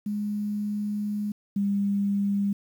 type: tone pair in turn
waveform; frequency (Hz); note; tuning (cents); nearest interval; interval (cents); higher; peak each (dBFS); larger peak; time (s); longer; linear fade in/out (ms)
sine; 207.7 / 200.5; G#3 / G3; 0 / +39; minor second; 61; first; -26 / -22; second; 0.06-1.32 / 1.56-2.53; first; 5
effects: 9-bit